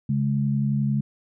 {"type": "tone pair together", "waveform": "sine", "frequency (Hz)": [138.59, 210], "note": ["C#3", "G#3"], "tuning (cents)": [0, 19], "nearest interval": "perfect fifth", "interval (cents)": 719, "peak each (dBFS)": [-22, -24], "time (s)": [0.09, 1.01], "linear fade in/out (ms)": 5, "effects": []}